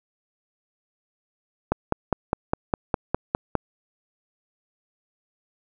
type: click train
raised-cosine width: 1 ms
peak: -6 dBFS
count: 10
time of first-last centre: 1.72-3.553 s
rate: 4.91 Hz
effects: none